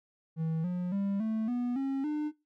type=tone with pitch steps; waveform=triangle; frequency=161.2 / 178.86 / 198.46 / 220.2 / 244.3 / 271.1 / 300.8 Hz; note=E3 / F3 / G3 / A3 / B3 / C#4 / D4; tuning=-38 / +42 / +22 / +2 / -19 / -38 / +42 cents; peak=-27 dBFS; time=0.36-2.32 s; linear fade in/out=50 ms; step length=280 ms; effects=noise-tail reverb RT60 0.2 s tail -18 dB re dry